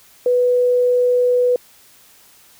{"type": "tone", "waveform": "sine", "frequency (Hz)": 493.9, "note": "B4", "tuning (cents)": 0, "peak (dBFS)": -12, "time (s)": [0.26, 1.56], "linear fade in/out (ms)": 2, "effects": ["white hiss -49 dBFS RMS until 2.59 s"]}